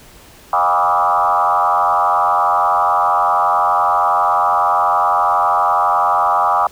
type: tone with frequency modulation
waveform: sine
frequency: 983 Hz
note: B5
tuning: 8 cents flat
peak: -11 dBFS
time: 0.53-6.67 s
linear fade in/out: 2 ms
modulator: 87.9 Hz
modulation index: 3.4
effects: pink hiss -43 dBFS RMS until 6.71 s